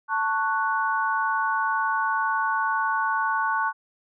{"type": "chord", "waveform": "sine", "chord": "F# minor", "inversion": "first", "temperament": "just", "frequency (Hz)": [888, 1110, 1480], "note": ["A5", "C#6", "F#6"], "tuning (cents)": [16, 2, 0], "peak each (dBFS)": -26, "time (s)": [0.08, 3.73], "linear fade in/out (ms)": 50, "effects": []}